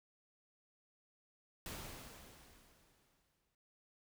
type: noise with exponential decay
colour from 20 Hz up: pink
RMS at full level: -45 dBFS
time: 1.66-3.55 s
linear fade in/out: 1 ms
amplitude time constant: 410 ms
effects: none